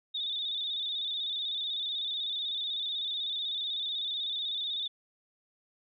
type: tone with vibrato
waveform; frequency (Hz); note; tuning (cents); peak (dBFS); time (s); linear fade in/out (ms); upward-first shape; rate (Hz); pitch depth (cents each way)
sine; 3612; A7; +45; -31; 0.14-4.88; 10; square; 16; 54
effects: none